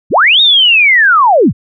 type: linear two-way sweep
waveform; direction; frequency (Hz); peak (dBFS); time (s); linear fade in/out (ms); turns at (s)
sine; up then down; 62.3 to 3767 to 62.3; -4; 0.1-1.53; 50; 0.41
effects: none